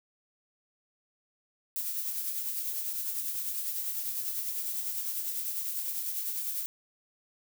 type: noise with tremolo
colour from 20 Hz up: violet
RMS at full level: -32 dBFS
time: 1.76-6.66 s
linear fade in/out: 0 ms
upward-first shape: triangle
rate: 10 Hz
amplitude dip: 45%
effects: none